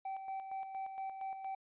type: tone with tremolo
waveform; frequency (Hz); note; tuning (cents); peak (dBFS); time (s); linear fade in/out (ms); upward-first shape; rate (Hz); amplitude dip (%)
triangle; 772; G5; -27; -36; 0.05-1.55; 5; square; 4.3; 50
effects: resampled to 8000 Hz